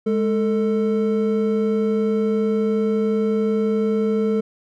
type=tone pair together; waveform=triangle; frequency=209.5 / 444.3 Hz; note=G#3 / A4; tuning=+15 / +17 cents; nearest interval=octave + minor second; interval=1302 cents; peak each=-18 dBFS; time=0.06-4.41 s; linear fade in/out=10 ms; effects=none